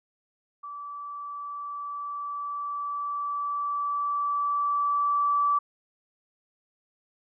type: tone with level ramp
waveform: sine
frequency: 1157 Hz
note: D6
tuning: 26 cents flat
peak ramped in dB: -36 to -20 dBFS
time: 0.63-5.59 s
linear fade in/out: 10 ms
effects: none

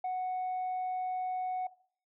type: tone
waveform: sine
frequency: 739 Hz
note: F#5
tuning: 2 cents flat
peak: -29 dBFS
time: 0.04-1.67 s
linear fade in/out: 5 ms
effects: noise-tail reverb RT60 0.5 s tail -19 dB re dry + tanh soft clip ceiling -30 dBFS

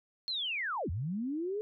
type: linear two-way sweep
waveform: sine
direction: down then up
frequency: 4285 to 73.42 to 433.6 Hz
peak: -32 dBFS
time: 0.28-1.61 s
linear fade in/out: 0 ms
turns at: 0.9 s
effects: none

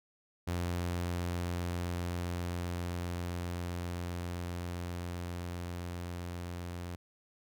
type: tone with level ramp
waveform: sawtooth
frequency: 87.6 Hz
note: F2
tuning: 6 cents sharp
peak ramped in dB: -28 to -35 dBFS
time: 0.47-6.96 s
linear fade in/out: 10 ms
effects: none

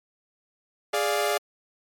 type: chord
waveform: sawtooth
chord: D diminished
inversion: second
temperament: equal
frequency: 415.3 / 587.3 / 698.5 Hz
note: Ab4 / D5 / F5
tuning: 0 / 0 / 0 cents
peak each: -23 / -23 / -24 dBFS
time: 0.93-1.38 s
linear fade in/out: 10 ms
effects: MP3 64 kbps

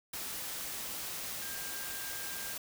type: tone in noise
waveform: sine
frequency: 1599 Hz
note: G6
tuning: 34 cents sharp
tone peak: -47 dBFS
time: 1.42-2.54 s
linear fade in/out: 5 ms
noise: white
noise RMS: -40 dBFS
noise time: 0.13-2.58 s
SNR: -10 dB
effects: none

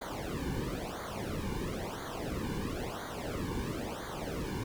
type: noise with flanger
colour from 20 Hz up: brown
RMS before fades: -37 dBFS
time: 0.01-4.64 s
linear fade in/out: 10 ms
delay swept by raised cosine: 0.37 to 1.57 ms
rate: 0.99 Hz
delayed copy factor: -1
effects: none

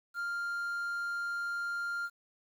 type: tone with quantisation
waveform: triangle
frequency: 1396.9 Hz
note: F6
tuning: in tune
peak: -31 dBFS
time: 0.14-2.1 s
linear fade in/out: 50 ms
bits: 10
effects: none

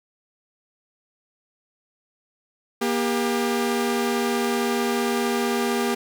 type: tone pair together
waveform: sawtooth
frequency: 237.5 / 399.5 Hz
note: A#3 / G4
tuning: +33 / +33 cents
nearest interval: major sixth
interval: 900 cents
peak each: -20 / -20 dBFS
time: 2.81-5.95 s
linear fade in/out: 10 ms
effects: none

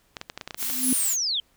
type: clicks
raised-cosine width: 0.2 ms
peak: -16 dBFS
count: 10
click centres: 0.168 / 0.214 / 0.299 / 0.376 / 0.412 / 0.476 / 0.508 / 0.545 / 0.628 / 0.7 s
type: noise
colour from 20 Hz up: blue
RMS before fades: -28 dBFS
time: 0.57-1.17 s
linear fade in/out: 50 ms
type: tone with exponential growth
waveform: sine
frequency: 255.4 Hz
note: C4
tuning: 42 cents flat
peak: -19 dBFS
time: 0.58-0.93 s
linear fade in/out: 2 ms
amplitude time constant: 75 ms
type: linear sweep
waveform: sine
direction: down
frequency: 11175 to 3051 Hz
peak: -23 dBFS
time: 0.83-1.4 s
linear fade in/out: 2 ms
effects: pink hiss -64 dBFS RMS until 1.56 s

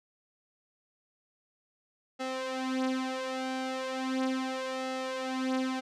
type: tone with flanger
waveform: sawtooth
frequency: 260.6 Hz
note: C4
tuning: 7 cents flat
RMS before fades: -33 dBFS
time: 2.19-5.81 s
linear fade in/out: 20 ms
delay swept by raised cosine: 1.5 to 6.4 ms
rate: 0.37 Hz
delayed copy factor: +0.8
effects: low-pass 6000 Hz 12 dB/octave

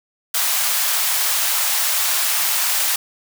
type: high-pass noise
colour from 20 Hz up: white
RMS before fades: -19 dBFS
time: 0.34-2.96 s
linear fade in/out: 5 ms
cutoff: 690 Hz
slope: 24 dB/octave
effects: none

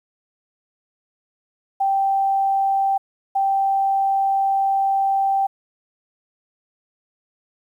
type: tone bursts at uneven times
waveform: sine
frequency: 782 Hz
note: G5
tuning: 4 cents flat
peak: -16 dBFS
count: 2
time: 1.8-2.98 / 3.35-5.47 s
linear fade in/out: 10 ms
effects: 9-bit

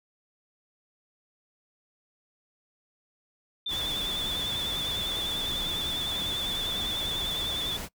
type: tone with vibrato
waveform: sine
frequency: 3500 Hz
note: A7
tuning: 10 cents flat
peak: -29 dBFS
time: 3.66-7.77 s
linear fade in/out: 5 ms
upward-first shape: square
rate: 10 Hz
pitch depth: 32 cents each way
type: noise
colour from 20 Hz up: pink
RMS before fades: -37 dBFS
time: 3.68-7.89 s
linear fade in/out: 50 ms
effects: noise-tail reverb RT60 0.1 s tail -23 dB re dry

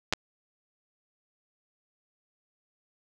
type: clicks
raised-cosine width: 0.2 ms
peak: -8 dBFS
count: 2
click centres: 0.126 / 0.135 s
effects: none

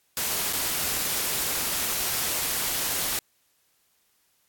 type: noise with dropouts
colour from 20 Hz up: white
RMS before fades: -27 dBFS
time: 0.17-3.19 s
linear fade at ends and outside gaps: 1 ms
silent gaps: 0.528-0.532 s
effects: white hiss -68 dBFS RMS until 4.48 s + AAC 64 kbps

